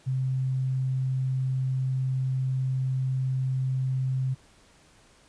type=tone; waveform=sine; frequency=130.81 Hz; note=C3; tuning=in tune; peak=-24 dBFS; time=0.06-4.35 s; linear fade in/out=20 ms; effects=pink hiss -58 dBFS RMS until 5.28 s + resampled to 22050 Hz